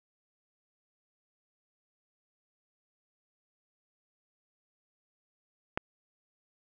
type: click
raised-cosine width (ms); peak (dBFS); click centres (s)
0.5; -14; 5.775
effects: none

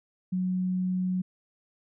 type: tone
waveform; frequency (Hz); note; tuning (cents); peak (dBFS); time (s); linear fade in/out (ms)
sine; 183.9; F#3; -10; -25; 0.32-1.22; 10
effects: none

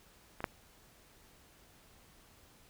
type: clicks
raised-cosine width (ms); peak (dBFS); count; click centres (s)
0.5; -27 / -17; 2; 0.405 / 0.442
effects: pink hiss -62 dBFS RMS until 2.69 s

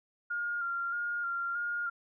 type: tone with vibrato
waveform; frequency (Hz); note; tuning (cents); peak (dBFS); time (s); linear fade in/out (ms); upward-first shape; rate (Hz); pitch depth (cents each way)
sine; 1403; F6; +8; -31; 0.3-1.9; 10; square; 1.6; 22
effects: none

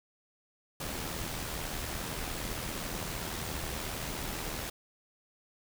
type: noise with amplitude modulation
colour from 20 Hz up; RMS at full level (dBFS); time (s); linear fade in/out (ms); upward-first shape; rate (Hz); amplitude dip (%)
pink; -35; 0.8-4.7; 5; sine; 80; 50
effects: none

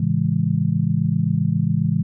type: chord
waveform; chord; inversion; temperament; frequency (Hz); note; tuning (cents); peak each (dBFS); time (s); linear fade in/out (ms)
sine; A major seventh; none; just; 110 / 137.5 / 165 / 206.2; A2 / C#3 / E3 / G#3; 0 / -14 / +2 / -12; -24 / -22 / -20 / -24; 0-2.03; 5
effects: none

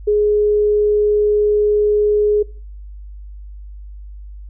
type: tone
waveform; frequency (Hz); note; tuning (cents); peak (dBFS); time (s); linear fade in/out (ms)
sine; 418.4; G#4; +13; -11; 0.07-2.43; 10
effects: noise-tail reverb RT60 0.5 s tail -24 dB re dry + added 50 Hz sine -31 dBFS peak until 4.49 s

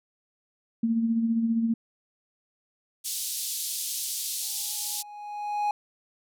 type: tone with tremolo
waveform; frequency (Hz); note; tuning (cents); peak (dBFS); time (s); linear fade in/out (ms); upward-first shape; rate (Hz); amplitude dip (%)
sine; 228.3; A#3; -36; -20; 0.83-1.74; 5; sine; 15; 45
type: band-pass noise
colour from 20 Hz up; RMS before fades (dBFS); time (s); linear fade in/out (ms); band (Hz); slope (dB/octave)
white; -32; 3.04-5.03; 20; 3600 to 13000; 24
type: tone with exponential growth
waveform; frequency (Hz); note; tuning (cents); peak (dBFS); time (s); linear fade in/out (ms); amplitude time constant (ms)
triangle; 830.6; G#5; 0; -20; 4.42-5.71; 2; 280
effects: none

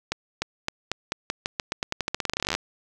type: accelerating click train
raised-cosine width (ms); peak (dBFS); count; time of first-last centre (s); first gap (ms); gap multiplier
0.2; -8; 29; 0.12-2.55; 300; 0.88
effects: none

